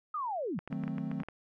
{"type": "linear sweep", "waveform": "sine", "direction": "down", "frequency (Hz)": [1276, 137.9], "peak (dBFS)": -32, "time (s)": [0.14, 0.59], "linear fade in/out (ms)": 5}
{"type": "clicks", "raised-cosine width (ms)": 0.5, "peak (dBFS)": -28, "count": 10, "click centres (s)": [0.59, 0.676, 0.727, 0.837, 0.879, 0.982, 1.115, 1.202, 1.234, 1.286]}
{"type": "chord", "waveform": "triangle", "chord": "D# diminished seventh", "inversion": "none", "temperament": "equal", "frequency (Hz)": [155.56, 185, 220, 261.6], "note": ["D#3", "F#3", "A3", "C4"], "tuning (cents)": [0, 0, 0, 0], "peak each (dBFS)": -37, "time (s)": [0.7, 1.23], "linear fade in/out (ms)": 10}
{"effects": []}